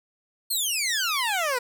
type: exponential sweep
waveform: 15% pulse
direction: down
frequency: 4400 to 474 Hz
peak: -17 dBFS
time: 0.5-1.59 s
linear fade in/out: 10 ms
effects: none